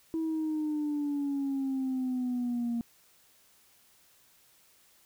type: exponential sweep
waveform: sine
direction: down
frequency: 325.2 to 233.1 Hz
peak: -27 dBFS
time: 0.14-2.81 s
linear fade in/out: 0 ms
effects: tanh soft clip ceiling -26 dBFS + white hiss -63 dBFS RMS until 5.05 s